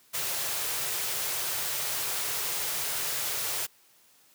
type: band-stop noise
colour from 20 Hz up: white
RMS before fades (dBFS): -31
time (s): 0.13-3.67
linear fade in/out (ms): 20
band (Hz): 170 to 340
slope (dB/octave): 48
effects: white hiss -61 dBFS RMS until 4.34 s + high-pass 100 Hz 12 dB/octave